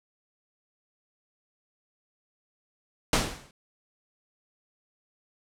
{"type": "noise with exponential decay", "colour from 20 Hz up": "pink", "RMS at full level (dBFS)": -19, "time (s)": [3.13, 3.51], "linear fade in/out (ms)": 2, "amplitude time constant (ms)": 81, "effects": ["low-pass 9000 Hz 12 dB/octave"]}